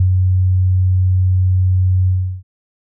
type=tone with ADSR envelope; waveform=sine; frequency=92.5 Hz; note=F#2; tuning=in tune; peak=-8 dBFS; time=0-2.43 s; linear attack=5 ms; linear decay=77 ms; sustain=-2 dB; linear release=350 ms; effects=none